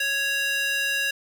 square tone with high-pass filter, 554.4 Hz, C#5, in tune, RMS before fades -25 dBFS, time 0-1.11 s, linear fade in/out 5 ms, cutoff 2100 Hz, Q 6.4, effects 9-bit

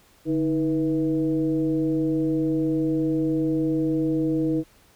sine tone with frequency modulation, 316.6 Hz, D#4, 30 cents sharp, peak -20 dBFS, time 0.25-4.64 s, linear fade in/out 50 ms, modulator 170 Hz, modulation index 0.74, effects pink hiss -57 dBFS RMS until 4.95 s

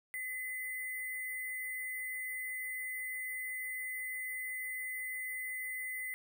sine tone with sample-and-hold, 2028 Hz, B6, 45 cents sharp, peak -37 dBFS, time 0.14-6.14 s, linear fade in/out 0 ms, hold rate 11025 Hz, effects none

